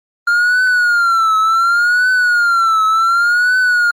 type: tone with vibrato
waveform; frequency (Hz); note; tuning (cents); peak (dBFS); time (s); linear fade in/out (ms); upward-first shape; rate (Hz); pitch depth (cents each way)
triangle; 1396.9; F6; 0; -8; 0.27-3.91; 5; triangle; 0.68; 140
effects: Opus 32 kbps